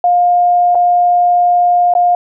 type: tone with dropouts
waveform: sine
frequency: 708 Hz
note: F5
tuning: 23 cents sharp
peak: -7 dBFS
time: 0.04-2.15 s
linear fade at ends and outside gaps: 2 ms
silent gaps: 0.748-0.753 / 1.938-1.951 s
effects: none